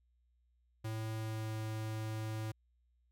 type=tone with pitch glide; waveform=square; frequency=110.4 to 109.51 Hz; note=A2 to A2; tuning=+6 to -8 cents; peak=-38 dBFS; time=0.84-2.52 s; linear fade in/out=10 ms; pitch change=-14 cents; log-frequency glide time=1.14-1.57 s; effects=added 60 Hz sine -70 dBFS peak until 3.11 s